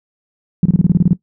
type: tone bursts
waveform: sine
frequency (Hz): 174.61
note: F3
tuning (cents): 0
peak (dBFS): -6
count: 10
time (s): 0.63-1.132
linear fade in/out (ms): 2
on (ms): 25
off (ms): 28
effects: noise-tail reverb RT60 0.1 s tail -17 dB re dry